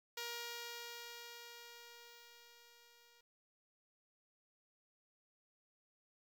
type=tone with level ramp; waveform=5% pulse; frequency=472.8 Hz; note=A#4; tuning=24 cents sharp; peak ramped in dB=-30 to -54 dBFS; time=0.17-3.21 s; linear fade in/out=5 ms; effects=12-bit